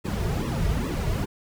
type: noise with flanger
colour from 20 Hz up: brown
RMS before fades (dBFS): -26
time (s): 0.04-1.26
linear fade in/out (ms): 20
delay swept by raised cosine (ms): 1.3 to 3.9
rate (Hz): 2.4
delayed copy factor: -0.9
effects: none